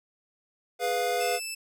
square chord, F diminished, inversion first, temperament equal with one note detuned, 415.3 / 493.9 / 702.9 Hz, Ab4 / Cb5 / F5, 0 / 0 / +11 cents, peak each -34 / -30 / -29 dBFS, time 0.79-1.4 s, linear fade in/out 50 ms
15% pulse tone, 2637 Hz, E7, in tune, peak -26 dBFS, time 1.2-1.55 s, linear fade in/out 10 ms
effects none

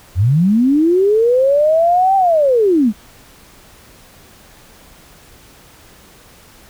sine linear two-way sweep, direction up then down, 79.7 to 787 to 192.8 Hz, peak -9 dBFS, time 0.15-2.93 s, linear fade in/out 50 ms, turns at 2.16 s, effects pink hiss -44 dBFS RMS until 6.69 s

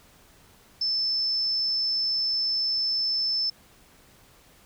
sine tone, 5274 Hz, E8, in tune, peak -23 dBFS, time 0.81-3.5 s, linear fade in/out 5 ms, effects pink hiss -56 dBFS RMS until 4.65 s

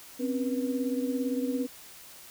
sine tone cluster, 257.8 / 275.4 / 485.6 Hz, C4 / C#4 / B4, -26 / -11 / -29 cents, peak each -29 / -33 / -34 dBFS, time 0.19-1.67 s, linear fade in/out 20 ms, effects white hiss -49 dBFS RMS until 2.3 s

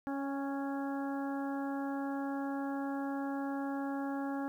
harmonic tone with a mistuned harmonic, 277.2 Hz, C#4, in tune, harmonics 1 / 2 / 3 / 4 / 5 / 6, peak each -35 / -44 / -42 / -49 / -49 / -50 dBFS, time 0.07-4.48 s, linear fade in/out 0 ms, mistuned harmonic 3, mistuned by -16 cents, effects 11-bit

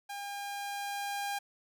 sawtooth tone with level ramp, 806 Hz, G5, 48 cents sharp, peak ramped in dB -35 to -29 dBFS, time 0.09-1.39 s, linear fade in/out 10 ms, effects none

